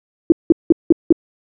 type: tone bursts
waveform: sine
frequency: 330.5 Hz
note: E4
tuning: 5 cents sharp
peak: -4 dBFS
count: 5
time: 0.3-1.125 s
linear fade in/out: 2 ms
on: 21 ms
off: 180 ms
effects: none